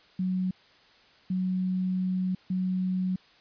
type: tone bursts at uneven times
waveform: sine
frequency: 185 Hz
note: F#3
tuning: in tune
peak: -25 dBFS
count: 3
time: 0.19-0.51 / 1.3-2.35 / 2.5-3.16 s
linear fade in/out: 5 ms
effects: white hiss -58 dBFS RMS until 3.4 s + resampled to 11025 Hz